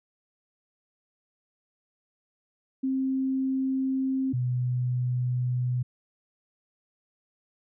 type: tone pair in turn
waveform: sine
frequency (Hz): 264.7 / 124.61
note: C4 / B2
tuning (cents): +20 / +16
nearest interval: octave + minor second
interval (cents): 1304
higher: first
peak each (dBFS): -24 / -24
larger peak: neither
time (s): 2.83-4.33 / 4.33-5.83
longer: neither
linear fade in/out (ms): 10
effects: none